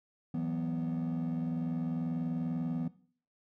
triangle chord, E suspended second, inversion none, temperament equal, 164.81 / 185 / 246.9 Hz, E3 / F#3 / B3, 0 / 0 / 0 cents, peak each -32 / -37 / -31 dBFS, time 0.34-2.88 s, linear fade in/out 5 ms, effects noise-tail reverb RT60 0.5 s tail -19 dB re dry + tanh soft clip ceiling -26 dBFS

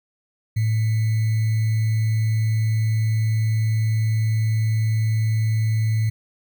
sine tone with sample-and-hold, 110 Hz, A2, in tune, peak -17 dBFS, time 0.56-6.1 s, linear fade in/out 10 ms, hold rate 2100 Hz, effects none

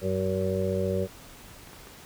harmonic tone, 94.4 Hz, F#2, 35 cents sharp, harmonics 1 / 2 / 4 / 5 / 6, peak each -31 / -31 / -31 / -31 / -31 dBFS, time 0.01-1.08 s, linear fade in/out 50 ms
clicks, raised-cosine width 0.5 ms, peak -32 dBFS, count 3, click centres 1.674 / 1.732 / 1.871 s
effects pink hiss -48 dBFS RMS until 2.05 s

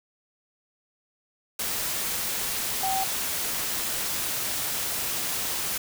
sine tone in noise, 769 Hz, G5, 33 cents flat, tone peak -25 dBFS, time 2.83-3.04 s, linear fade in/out 5 ms, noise white, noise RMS -29 dBFS, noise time 1.59-5.78 s, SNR +1 dB, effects none

